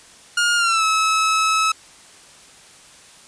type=tone with pitch glide; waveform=sawtooth; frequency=1421 to 1295.6 Hz; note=F6 to E6; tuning=+30 to -30 cents; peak=-12 dBFS; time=0.37-1.72 s; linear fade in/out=5 ms; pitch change=-160 cents; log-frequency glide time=0.56-0.84 s; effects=white hiss -46 dBFS RMS until 3.27 s + resampled to 22050 Hz